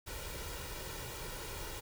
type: noise with comb filter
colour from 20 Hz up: pink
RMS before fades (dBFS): -43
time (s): 0.06-1.81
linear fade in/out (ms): 20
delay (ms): 2.1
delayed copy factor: +0.6
effects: none